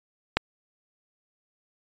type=click; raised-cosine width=0.3 ms; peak=-4 dBFS; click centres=0.37 s; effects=resampled to 16000 Hz